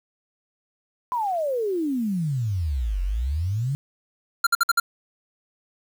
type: exponential two-way sweep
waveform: sine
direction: down then up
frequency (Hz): 1025 to 43.88 to 146.3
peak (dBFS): -22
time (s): 1.12-3.75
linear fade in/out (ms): 0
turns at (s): 3.02
type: tone bursts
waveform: square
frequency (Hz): 1384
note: F6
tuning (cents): -16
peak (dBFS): -16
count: 5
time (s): 4.44-4.8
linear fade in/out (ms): 5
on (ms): 28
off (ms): 55
effects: 8-bit